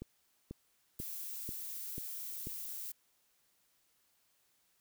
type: click train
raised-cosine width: 3 ms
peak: -30 dBFS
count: 6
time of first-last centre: 0.02-2.471 s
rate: 2.04 Hz
type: noise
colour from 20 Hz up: violet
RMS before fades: -43 dBFS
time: 0.99-2.92 s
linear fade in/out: 5 ms
effects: white hiss -74 dBFS RMS until 4.8 s